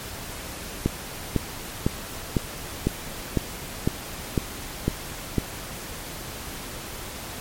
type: click train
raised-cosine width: 3 ms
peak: -7 dBFS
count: 10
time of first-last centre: 0.86-5.383 s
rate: 1.99 Hz
effects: pink hiss -36 dBFS RMS until 7.4 s + MP3 64 kbps